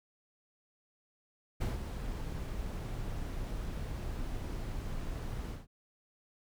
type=noise with ADSR envelope; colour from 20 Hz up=brown; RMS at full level=-31 dBFS; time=1.6-5.67 s; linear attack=17 ms; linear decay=160 ms; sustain=-7 dB; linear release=170 ms; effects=none